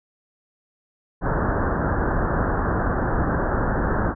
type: low-pass noise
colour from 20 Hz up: pink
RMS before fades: -22 dBFS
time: 1.21-4.15 s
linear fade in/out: 50 ms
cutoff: 1700 Hz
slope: 96 dB/octave
effects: none